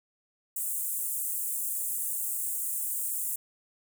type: high-pass noise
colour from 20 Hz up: pink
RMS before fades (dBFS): -32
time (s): 0.56-3.36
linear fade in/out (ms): 5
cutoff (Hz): 7900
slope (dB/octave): 48
effects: none